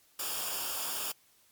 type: noise with comb filter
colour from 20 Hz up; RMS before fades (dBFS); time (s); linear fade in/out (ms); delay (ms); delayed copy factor
white; -35; 0.19-1.12; 5; 0.49; -0.7
effects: white hiss -65 dBFS RMS until 1.51 s + MP3 96 kbps